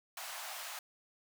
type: high-pass noise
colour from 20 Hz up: pink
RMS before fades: -44 dBFS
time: 0.17-0.79 s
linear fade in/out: 2 ms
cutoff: 640 Hz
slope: 48 dB/octave
effects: none